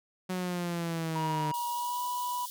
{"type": "exponential sweep", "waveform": "sawtooth", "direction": "down", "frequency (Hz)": [185.2, 150.3], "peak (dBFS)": -27, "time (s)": [0.29, 1.52], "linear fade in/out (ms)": 10}
{"type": "tone with pitch glide", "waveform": "triangle", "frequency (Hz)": [958, 982.1], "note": ["A#5", "B5"], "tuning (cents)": [47, -10], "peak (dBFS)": -29, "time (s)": [1.15, 2.46], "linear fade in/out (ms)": 10, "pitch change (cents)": 43, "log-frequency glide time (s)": [1.69, 2.03]}
{"type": "high-pass noise", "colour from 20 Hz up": "white", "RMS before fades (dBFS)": -42, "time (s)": [1.54, 2.5], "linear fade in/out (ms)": 0, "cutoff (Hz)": 3000, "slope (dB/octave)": 96}
{"effects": []}